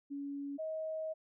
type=tone pair in turn; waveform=sine; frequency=282 / 633.1 Hz; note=C#4 / D#5; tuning=+30 / +30 cents; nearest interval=octave + major second; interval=1400 cents; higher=second; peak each=-38 / -36 dBFS; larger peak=second; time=0.1-0.58 / 0.58-1.14 s; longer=second; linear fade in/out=20 ms; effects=none